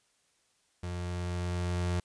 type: tone with level ramp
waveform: 35% pulse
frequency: 88.4 Hz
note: F2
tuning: 22 cents sharp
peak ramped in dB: -33 to -26 dBFS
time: 0.83-2 s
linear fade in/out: 5 ms
effects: white hiss -71 dBFS RMS until 2.04 s + resampled to 22050 Hz